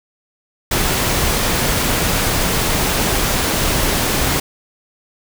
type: noise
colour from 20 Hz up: pink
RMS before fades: -17 dBFS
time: 0.71-4.4 s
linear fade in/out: 5 ms
effects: none